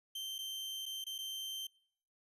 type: tone with dropouts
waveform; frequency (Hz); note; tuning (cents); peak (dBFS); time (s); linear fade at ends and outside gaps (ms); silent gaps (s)
40% pulse; 3125; G7; -6; -39; 0.15-1.67; 5; 0.383-0.387 / 0.857-0.861 / 1.042-1.065 / 1.182-1.186
effects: noise-tail reverb RT60 0.7 s tail -26 dB re dry + resampled to 32000 Hz